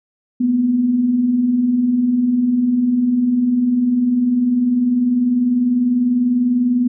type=tone pair together; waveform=sine; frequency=226.9 / 247 Hz; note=A#3 / B3; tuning=-47 / 0 cents; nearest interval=minor second; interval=147 cents; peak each=-24 / -13 dBFS; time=0.4-6.88 s; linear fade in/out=10 ms; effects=none